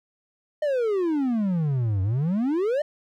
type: exponential two-way sweep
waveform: triangle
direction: down then up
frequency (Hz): 620 to 91.9 to 620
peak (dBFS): -19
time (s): 0.62-2.82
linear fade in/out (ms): 5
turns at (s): 2.02
effects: none